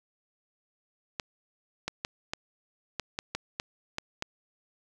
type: clicks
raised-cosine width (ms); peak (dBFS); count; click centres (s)
0.2; -14; 10; 1.198 / 1.88 / 2.049 / 2.335 / 2.997 / 3.189 / 3.35 / 3.599 / 3.984 / 4.224
effects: none